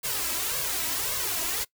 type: noise with flanger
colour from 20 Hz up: white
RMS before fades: -29 dBFS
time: 0.03-1.65 s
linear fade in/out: 20 ms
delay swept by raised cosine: 1.8 to 3.1 ms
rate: 1.8 Hz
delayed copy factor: +0.8
effects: noise-tail reverb RT60 0.1 s tail -21 dB re dry